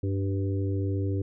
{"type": "harmonic tone with a mistuned harmonic", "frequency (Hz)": 98, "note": "G2", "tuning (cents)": 0, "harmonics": [1, 3, 4, 5], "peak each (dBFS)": [-26, -33, -35, -40], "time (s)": [0.03, 1.22], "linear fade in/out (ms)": 5, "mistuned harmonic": 4, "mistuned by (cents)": -19, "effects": []}